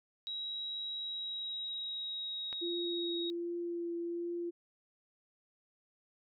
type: tone with pitch glide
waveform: sine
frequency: 3851 to 3780 Hz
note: B7 to A#7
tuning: -44 to +23 cents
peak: -37 dBFS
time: 0.27-3.3 s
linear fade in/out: 0 ms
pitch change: -33 cents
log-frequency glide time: 0.97-2.71 s
type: click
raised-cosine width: 0.3 ms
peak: -29 dBFS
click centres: 2.528 s
type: tone with vibrato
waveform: sine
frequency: 343.1 Hz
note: F4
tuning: 31 cents flat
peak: -35 dBFS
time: 2.61-4.51 s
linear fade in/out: 20 ms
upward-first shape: triangle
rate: 1.3 Hz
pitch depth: 14 cents each way
effects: none